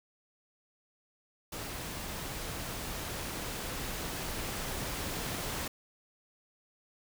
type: noise with level ramp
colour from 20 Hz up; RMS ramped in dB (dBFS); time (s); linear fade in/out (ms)
pink; -40 to -36; 1.52-5.68; 5
effects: none